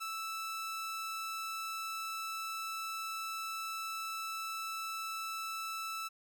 sawtooth tone, 1318.5 Hz, E6, in tune, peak -34 dBFS, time 0-6.09 s, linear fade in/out 20 ms, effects none

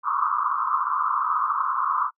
white band-pass noise, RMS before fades -24 dBFS, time 0.03-2.11 s, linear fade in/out 50 ms, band 1000 to 1300 Hz, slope 96 dB/octave, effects noise-tail reverb RT60 0.1 s tail -26 dB re dry

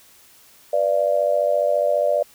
sine tone with amplitude modulation, 587.3 Hz, D5, in tune, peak -12 dBFS, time 0.73-2.23 s, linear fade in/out 5 ms, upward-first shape sine, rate 94.7 Hz, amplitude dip 95%, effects white hiss -51 dBFS RMS until 2.34 s

